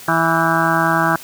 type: harmonic tone with a mistuned harmonic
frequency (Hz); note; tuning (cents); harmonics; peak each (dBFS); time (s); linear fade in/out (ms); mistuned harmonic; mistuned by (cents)
164.6; E3; -2; 1 / 2 / 4 / 5 / 6 / 7 / 8 / 9 / 10; -22 / -22 / -22 / -22 / -22 / -22 / -22 / -22 / -22; 0.08-1.16; 2; 10; -62
effects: white hiss -37 dBFS RMS until 1.23 s + high-pass 60 Hz 12 dB/octave